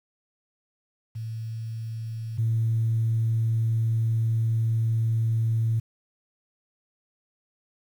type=tone pair in turn; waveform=sine; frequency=112.6 / 113.13 Hz; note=A2 / A2; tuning=+40 / +49 cents; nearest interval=unison; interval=9 cents; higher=second; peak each=-30 / -20 dBFS; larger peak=second; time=1.15-2.38 / 2.38-5.8 s; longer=second; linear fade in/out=10 ms; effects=tanh soft clip ceiling -16 dBFS + 9-bit